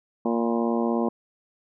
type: harmonic tone with a mistuned harmonic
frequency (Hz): 116.54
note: A#2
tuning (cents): 0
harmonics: 2 / 3 / 4 / 5 / 6 / 7 / 8 / 9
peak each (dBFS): -24 / -28 / -30 / -32 / -34 / -35 / -36 / -37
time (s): 0.25-1.09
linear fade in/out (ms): 5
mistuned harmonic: 8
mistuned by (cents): +60
effects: none